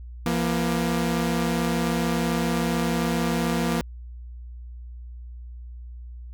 sawtooth tone pair together, 169.69 / 236.7 Hz, F3 / A#3, -50 / +27 cents, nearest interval tritone, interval 577 cents, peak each -21 dBFS, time 0.26-3.81 s, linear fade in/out 0 ms, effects added 60 Hz sine -36 dBFS peak until 6.33 s

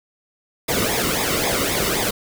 pink noise with flanger, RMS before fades -21 dBFS, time 0.68-2.11 s, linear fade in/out 10 ms, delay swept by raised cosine 0.68 to 1.24 ms, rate 3.8 Hz, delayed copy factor -0.7, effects none

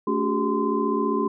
sine tone cluster, 220 / 284.5 / 372.3 / 407.5 / 1033 Hz, A3 / C#4 / F#4 / G#4 / C6, 0 / +45 / +11 / -33 / -22 cents, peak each -27 dBFS, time 0.07-1.28 s, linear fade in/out 5 ms, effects none

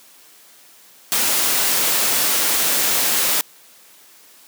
white noise, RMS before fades -18 dBFS, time 1.12-3.41 s, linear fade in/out 0 ms, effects white hiss -48 dBFS RMS until 4.47 s + high-pass 200 Hz 12 dB/octave

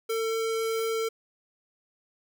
square tone, 449.3 Hz, A4, 36 cents sharp, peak -27 dBFS, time 0.09-1.09 s, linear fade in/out 10 ms, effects none

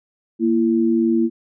sine tone pair together, 232.2 / 335.3 Hz, A#3 / E4, -7 / +30 cents, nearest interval tritone, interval 637 cents, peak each -17 dBFS, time 0.39-1.3 s, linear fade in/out 50 ms, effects none

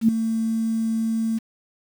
sine tone with ADSR envelope, 224.5 Hz, A3, 35 cents sharp, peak -10 dBFS, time 0.01-1.39 s, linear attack 75 ms, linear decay 4 ms, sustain -10 dB, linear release 16 ms, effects 7-bit

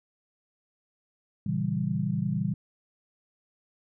sine chord, A# diminished seventh, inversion none, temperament equal, 116.54 / 138.59 / 164.81 / 196 Hz, A#2 / C#3 / E3 / G3, 0 / 0 / 0 / 0 cents, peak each -33 / -32 / -30 / -30 dBFS, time 1.46-2.54 s, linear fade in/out 5 ms, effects none

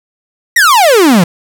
45% pulse exponential sweep, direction down, 1975.5 to 161.2 Hz, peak -4 dBFS, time 0.56-1.24 s, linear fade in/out 5 ms, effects none

